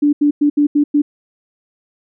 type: tone bursts at uneven times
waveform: sine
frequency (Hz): 292.1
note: D4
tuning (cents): -9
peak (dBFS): -9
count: 6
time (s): 0.02-0.13 / 0.21-0.31 / 0.41-0.5 / 0.57-0.67 / 0.75-0.84 / 0.94-1.02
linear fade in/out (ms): 10
effects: none